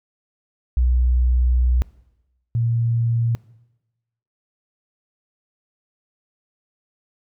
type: tone pair in turn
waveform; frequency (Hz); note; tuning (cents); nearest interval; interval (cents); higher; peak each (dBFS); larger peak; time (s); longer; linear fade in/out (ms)
sine; 61.74 / 116.55; B1 / A#2; 0 / 0; major seventh; 1100; second; -14 / -17; first; 0.77-1.82 / 2.55-3.35; first; 0
effects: noise-tail reverb RT60 1.0 s tail -21 dB re dry